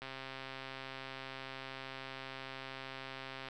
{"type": "click train", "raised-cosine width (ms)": 0.3, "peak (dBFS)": -28, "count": 462, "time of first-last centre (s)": [0.02, 3.486], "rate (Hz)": 133, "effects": []}